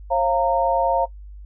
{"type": "tone cluster", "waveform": "sine", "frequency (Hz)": [540, 692, 922], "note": ["C#5", "F5", "A#5"], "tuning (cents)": [-45, -16, -19], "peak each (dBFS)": -21, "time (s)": [0.1, 1.06], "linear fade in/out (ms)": 20, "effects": ["noise-tail reverb RT60 0.1 s tail -19 dB re dry", "added 50 Hz sine -36 dBFS peak until 1.45 s"]}